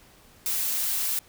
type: noise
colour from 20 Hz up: blue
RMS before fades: -27 dBFS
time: 0.46-1.19 s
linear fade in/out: 0 ms
effects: pink hiss -55 dBFS RMS until 1.28 s